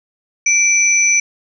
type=tone pair together; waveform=sine; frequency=2333 / 5952 Hz; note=D7 / F#8; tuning=-12 / +9 cents; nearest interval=octave + major third; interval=1621 cents; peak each=-13 dBFS; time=0.46-1.2 s; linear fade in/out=5 ms; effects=none